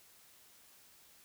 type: silence
effects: white hiss -62 dBFS RMS until 1.24 s